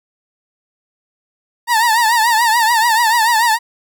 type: tone with vibrato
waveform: 30% pulse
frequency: 916 Hz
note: A#5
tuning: 31 cents flat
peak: -8 dBFS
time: 1.67-3.59 s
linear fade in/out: 50 ms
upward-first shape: triangle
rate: 6.9 Hz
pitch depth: 120 cents each way
effects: none